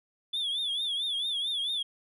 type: tone with vibrato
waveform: sine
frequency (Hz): 3449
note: A7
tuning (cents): -35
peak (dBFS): -26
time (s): 0.33-1.83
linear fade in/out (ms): 10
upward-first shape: triangle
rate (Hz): 4.5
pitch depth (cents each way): 130
effects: tanh soft clip ceiling -27 dBFS